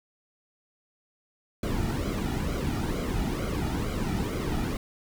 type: noise with flanger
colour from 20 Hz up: brown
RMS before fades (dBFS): -29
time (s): 1.63-4.77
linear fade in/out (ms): 2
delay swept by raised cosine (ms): 1.1 to 1.91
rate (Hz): 2.2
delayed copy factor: -0.65
effects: none